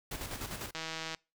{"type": "noise with tremolo", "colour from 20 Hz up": "pink", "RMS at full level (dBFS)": -39, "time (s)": [0.11, 0.71], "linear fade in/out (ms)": 5, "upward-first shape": "square", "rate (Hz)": 10, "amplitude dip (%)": 50}
{"type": "click train", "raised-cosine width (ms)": 0.2, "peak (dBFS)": -21, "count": 65, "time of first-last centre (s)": [0.75, 1.148], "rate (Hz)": 161}
{"effects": ["noise-tail reverb RT60 0.3 s tail -26 dB re dry"]}